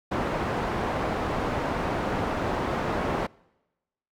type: low-pass noise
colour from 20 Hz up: white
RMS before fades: -28 dBFS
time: 0.11-3.27 s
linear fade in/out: 10 ms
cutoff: 900 Hz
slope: 12 dB/octave
effects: noise-tail reverb RT60 1.0 s tail -25 dB re dry